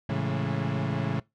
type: chord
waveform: 35% pulse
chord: A major seventh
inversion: none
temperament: equal with one note detuned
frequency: 110 / 136.37 / 164.81 / 207.7 Hz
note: A2 / C#3 / E3 / G#3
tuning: 0 / -28 / 0 / 0 cents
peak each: -31 / -28 / -31 / -33 dBFS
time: 0.09-1.2 s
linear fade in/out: 5 ms
effects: noise-tail reverb RT60 0.2 s tail -22 dB re dry + low-pass 3000 Hz 12 dB/octave